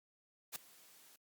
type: noise with ADSR envelope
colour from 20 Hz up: white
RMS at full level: -40 dBFS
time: 0.52-1.16 s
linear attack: 38 ms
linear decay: 4 ms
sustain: -22 dB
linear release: 3 ms
effects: high-pass 150 Hz 12 dB/octave + Opus 48 kbps